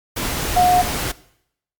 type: tone in noise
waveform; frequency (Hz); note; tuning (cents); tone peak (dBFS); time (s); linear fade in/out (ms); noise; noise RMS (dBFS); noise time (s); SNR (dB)
sine; 721; F#5; -45; -11; 0.56-0.82; 10; pink; -23; 0.16-1.12; +9
effects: noise-tail reverb RT60 0.7 s tail -19 dB re dry + MP3 96 kbps